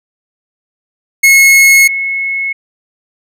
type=tone pair in turn; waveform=45% pulse / sine; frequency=2176 / 2185 Hz; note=C#7 / C#7; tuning=-33 / -26 cents; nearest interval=unison; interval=7 cents; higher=second; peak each=-3 / -13 dBFS; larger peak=first; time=1.23-1.88 / 1.88-2.53 s; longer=neither; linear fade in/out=10 ms; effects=none